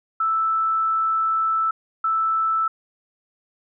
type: tone pair in turn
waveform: sine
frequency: 1318.5 / 1318.5 Hz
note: E6 / E6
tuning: 0 / 0 cents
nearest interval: unison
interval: 0 cents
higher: neither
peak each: -18 dBFS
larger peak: neither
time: 0.2-1.71 / 2.04-2.68 s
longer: first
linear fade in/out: 5 ms
effects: none